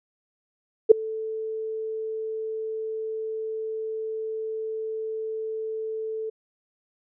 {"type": "tone with ADSR envelope", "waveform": "sine", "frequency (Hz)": 440, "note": "A4", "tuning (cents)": 0, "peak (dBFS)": -4, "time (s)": [0.89, 6.3], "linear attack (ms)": 24, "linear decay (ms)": 5, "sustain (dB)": -24, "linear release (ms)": 9, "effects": []}